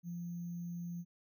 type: tone with sample-and-hold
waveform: sine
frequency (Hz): 172.8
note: F3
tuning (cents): -18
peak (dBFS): -39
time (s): 0.03-1.05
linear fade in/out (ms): 50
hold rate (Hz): 6300
effects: none